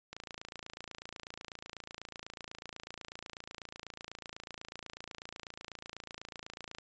click train, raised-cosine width 0.2 ms, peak -26 dBFS, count 188, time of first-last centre 0.13-6.785 s, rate 28.1 Hz, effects resampled to 16000 Hz

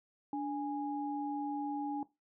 sine tone pair together, 290.9 / 826.8 Hz, D4 / G#5, -16 / -8 cents, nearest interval octave + tritone, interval 1808 cents, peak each -35 / -38 dBFS, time 0.33-2.03 s, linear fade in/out 2 ms, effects noise-tail reverb RT60 0.2 s tail -18 dB re dry

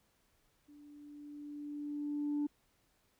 sine tone with level ramp, 292.8 Hz, D4, 5 cents flat, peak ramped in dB -55 to -29 dBFS, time 0.68-2.47 s, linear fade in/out 10 ms, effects tanh soft clip ceiling -29 dBFS + pink hiss -74 dBFS RMS until 3.19 s

